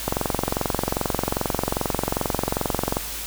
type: click train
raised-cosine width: 1 ms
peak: -7 dBFS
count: 66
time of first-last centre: 0.08-2.969 s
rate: 22.5 Hz
effects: added 50 Hz sine -38 dBFS peak until 3.26 s + white hiss -32 dBFS RMS until 3.26 s